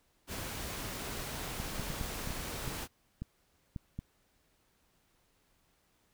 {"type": "noise", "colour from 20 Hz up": "pink", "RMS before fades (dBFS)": -40, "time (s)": [0.27, 2.88], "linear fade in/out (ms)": 50}
{"type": "clicks", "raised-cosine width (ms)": 5, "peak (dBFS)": -26, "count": 10, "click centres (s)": [1.601, 1.797, 1.903, 2.012, 2.274, 2.306, 2.677, 3.22, 3.762, 3.99]}
{"effects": ["pink hiss -72 dBFS RMS until 6.13 s"]}